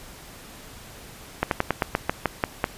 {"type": "slowing click train", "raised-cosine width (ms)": 0.5, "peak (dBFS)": -5, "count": 10, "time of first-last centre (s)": [1.43, 2.642], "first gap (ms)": 82, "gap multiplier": 1.12, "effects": ["pink hiss -44 dBFS RMS until 2.77 s", "resampled to 32000 Hz"]}